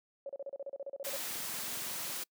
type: tone bursts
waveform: sine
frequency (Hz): 554.4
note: C#5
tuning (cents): 0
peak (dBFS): -37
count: 14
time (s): 0.26-1.164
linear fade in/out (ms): 2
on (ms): 33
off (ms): 34
type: noise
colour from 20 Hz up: white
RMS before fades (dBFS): -39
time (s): 1.04-2.24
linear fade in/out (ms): 10
type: click train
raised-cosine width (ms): 5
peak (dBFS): -37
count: 18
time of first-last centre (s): 1.31-2.097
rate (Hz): 21.6
effects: noise-tail reverb RT60 0.1 s tail -26 dB re dry + high-pass 200 Hz 12 dB/octave